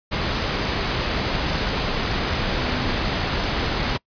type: tone in noise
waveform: sine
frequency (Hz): 249.2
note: B3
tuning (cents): +16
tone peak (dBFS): -31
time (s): 2.54-2.96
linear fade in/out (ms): 20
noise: pink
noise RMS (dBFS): -23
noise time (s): 0.11-3.98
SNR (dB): -11
effects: noise-tail reverb RT60 0.1 s tail -24 dB re dry + resampled to 11025 Hz